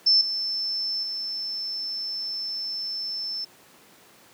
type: tone with level steps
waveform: sine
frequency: 5300 Hz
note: E8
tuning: 9 cents sharp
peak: -15 / -25 / -28 dBFS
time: 0.06-3.45 s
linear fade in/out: 10 ms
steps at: 0.21 / 1.03 s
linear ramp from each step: 2 ms
effects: pink hiss -53 dBFS RMS until 4.33 s + high-pass 200 Hz 12 dB/octave